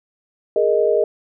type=chord; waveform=sine; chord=Ab suspended second; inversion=none; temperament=equal; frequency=415.3 / 466.2 / 622.3 Hz; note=Ab4 / Bb4 / Eb5; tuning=0 / 0 / 0 cents; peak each=-18 dBFS; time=0.56-1.04 s; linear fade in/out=2 ms; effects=none